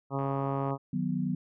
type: harmonic tone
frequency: 137.4 Hz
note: C#3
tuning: 15 cents flat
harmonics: 1 / 2 / 3 / 4 / 5 / 6 / 7 / 8 / 9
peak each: -32 / -35 / -37 / -38 / -39 / -40 / -40 / -41 / -42 dBFS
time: 0.1-0.78 s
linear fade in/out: 50 ms
type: click train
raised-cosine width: 0.5 ms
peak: -34 dBFS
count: 52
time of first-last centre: 0.19-0.706 s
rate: 98.9 Hz
type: chord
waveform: sine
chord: B major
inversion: first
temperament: equal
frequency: 155.56 / 185 / 246.9 Hz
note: D#3 / F#3 / B3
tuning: 0 / 0 / 0 cents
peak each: -33 / -31 / -32 dBFS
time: 0.93-1.35 s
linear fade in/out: 5 ms
effects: none